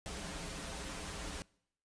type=noise with comb filter; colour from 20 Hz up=pink; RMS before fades=-43 dBFS; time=0.06-1.42 s; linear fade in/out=0 ms; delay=8.3 ms; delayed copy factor=-0.8; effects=noise-tail reverb RT60 0.7 s tail -24 dB re dry + resampled to 22050 Hz